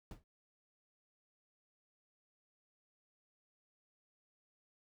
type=noise with exponential decay; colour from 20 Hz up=brown; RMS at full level=-42 dBFS; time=0.11-0.24 s; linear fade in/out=2 ms; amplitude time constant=28 ms; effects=none